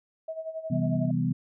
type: tone with tremolo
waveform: sine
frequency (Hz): 642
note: E5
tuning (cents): -46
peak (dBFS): -30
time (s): 0.28-1.11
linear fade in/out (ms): 5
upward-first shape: sine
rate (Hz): 11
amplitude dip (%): 75
type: chord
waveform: sine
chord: C major seventh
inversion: none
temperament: equal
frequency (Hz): 130.81 / 164.81 / 196 / 246.9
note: C3 / E3 / G3 / B3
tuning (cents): 0 / 0 / 0 / 0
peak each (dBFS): -29 / -28 / -32 / -29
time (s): 0.7-1.33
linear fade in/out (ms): 10
effects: none